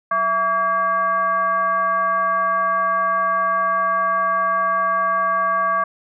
sine tone with frequency modulation, 1142 Hz, D6, 49 cents flat, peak -16 dBFS, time 0.11-5.84 s, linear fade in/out 5 ms, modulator 479 Hz, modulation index 0.74, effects none

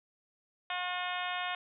harmonic tone with a mistuned harmonic, 360 Hz, F#4, 47 cents flat, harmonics 2 / 3 / 4 / 5 / 6 / 7 / 8 / 9 / 10, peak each -38 / -40 / -41 / -42 / -43 / -43 / -44 / -45 / -45 dBFS, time 0.7-1.55 s, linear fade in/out 2 ms, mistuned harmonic 8, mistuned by +19 cents, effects none

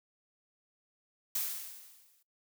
blue noise with exponential decay, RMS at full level -31 dBFS, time 1.35-2.23 s, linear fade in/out 5 ms, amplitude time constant 190 ms, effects noise-tail reverb RT60 0.2 s tail -24 dB re dry

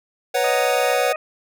square chord, B suspended second, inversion none, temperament equal, 493.9 / 554.4 / 740 Hz, B4 / C#5 / F#5, 0 / 0 / 0 cents, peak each -23 dBFS, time 0.34-1.13 s, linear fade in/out 10 ms
20% pulse tone, 932.3 Hz, A#5, in tune, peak -26 dBFS, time 0.36-0.94 s, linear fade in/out 5 ms
harmonic tone, 622.3 Hz, D#5, in tune, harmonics 1 / 2 / 3 / 4, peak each -26 / -29 / -35 / -31 dBFS, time 0.44-1.16 s, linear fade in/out 2 ms
effects none

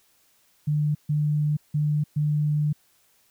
sine tone bursts at uneven times, 149.5 Hz, D3, 31 cents sharp, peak -20 dBFS, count 4, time 0.67-0.95 / 1.09-1.57 / 1.74-2.04 / 2.16-2.73 s, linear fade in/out 10 ms, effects white hiss -63 dBFS RMS until 3.3 s

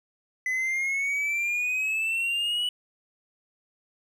triangle exponential sweep, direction up, 2007 to 2960 Hz, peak -23 dBFS, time 0.46-2.69 s, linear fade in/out 2 ms, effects none

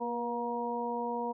harmonic tone with a mistuned harmonic, 237 Hz, A#3, 29 cents sharp, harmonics 1 / 2 / 3 / 4, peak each -38 / -36 / -40 / -35 dBFS, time 0-1.33 s, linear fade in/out 20 ms, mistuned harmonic 2, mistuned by +22 cents, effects none

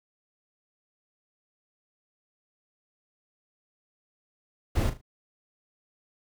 brown noise with echo, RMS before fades -25 dBFS, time 4.75-4.9 s, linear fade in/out 10 ms, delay 38 ms, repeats 3, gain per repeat -10 dB, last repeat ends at 5.014 s, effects none

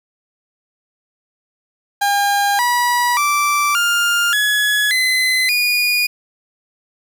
30% pulse tone with pitch steps, 807 / 970.8 / 1167.9 / 1405.1 / 1690.3 / 2034 / 2446 Hz, G#5 / B5 / D6 / F6 / G#6 / C7 / D#7, -50 / -30 / -10 / +10 / +30 / -50 / -30 cents, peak -11 dBFS, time 2.01-6.07 s, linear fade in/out 10 ms, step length 580 ms, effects 8-bit

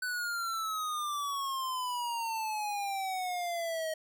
square exponential sweep, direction down, 1504 to 628 Hz, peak -33 dBFS, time 0.02-3.94 s, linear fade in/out 5 ms, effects none

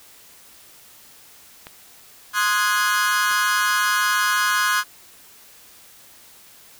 clicks, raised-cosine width 0.3 ms, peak -20 dBFS, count 2, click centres 1.669 / 3.313 s
40% pulse chord, Ab dominant seventh, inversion first, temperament equal with one note detuned, 1046.5 / 1244.5 / 1466.4 / 1661.2 Hz, C6 / Eb6 / Gb6 / Ab6, 0 / 0 / -16 / 0 cents, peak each -23 / -24 / -22 / -22 dBFS, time 2.33-4.84 s, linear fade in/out 50 ms
effects white hiss -48 dBFS RMS until 6.79 s

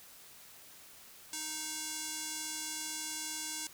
square tone with band-pass filter, 311.1 Hz, D#4, in tune, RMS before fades -40 dBFS, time 1.33-3.67 s, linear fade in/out 2 ms, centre 7500 Hz, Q 1.5, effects white hiss -55 dBFS RMS until 3.73 s

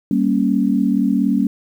sine chord, G diminished, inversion none, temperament equal, 196 / 233.1 / 277.2 Hz, G3 / Bb3 / Db4, 0 / 0 / 0 cents, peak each -18 dBFS, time 0.11-1.47 s, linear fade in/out 2 ms, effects 8-bit

